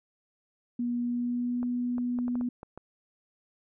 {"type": "tone with pitch glide", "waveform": "sine", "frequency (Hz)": [241, 244.8], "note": ["B3", "B3"], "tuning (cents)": [-42, -15], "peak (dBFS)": -27, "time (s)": [0.79, 2.49], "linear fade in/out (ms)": 5, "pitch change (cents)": 27, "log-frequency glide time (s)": [1.01, 1.63]}
{"type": "clicks", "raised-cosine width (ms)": 1, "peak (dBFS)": -28, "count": 8, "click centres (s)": [1.63, 1.982, 2.188, 2.281, 2.355, 2.411, 2.631, 2.776]}
{"effects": []}